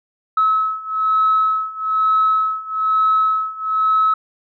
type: beating tone pair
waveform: sine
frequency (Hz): 1291 / 1292.1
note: E6 / E6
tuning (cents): -37 / -35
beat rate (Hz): 1.1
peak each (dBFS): -18 / -16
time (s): 0.37-4.14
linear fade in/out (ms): 5
effects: tanh soft clip ceiling -7 dBFS